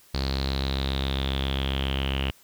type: tone with low-pass filter sweep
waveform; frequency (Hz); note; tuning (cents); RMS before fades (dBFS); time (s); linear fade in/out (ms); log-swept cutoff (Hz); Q
sawtooth; 67.4; C#2; -48; -27; 0.14-2.31; 5; 4400 to 2900; 8.8
effects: white hiss -56 dBFS RMS until 2.43 s